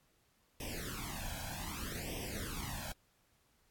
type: noise with flanger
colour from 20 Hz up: pink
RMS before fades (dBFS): -42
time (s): 0.6-2.92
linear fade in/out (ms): 2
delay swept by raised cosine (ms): 0.35 to 1.27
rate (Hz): 0.64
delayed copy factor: +1
effects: pink hiss -73 dBFS RMS until 3.7 s + AAC 64 kbps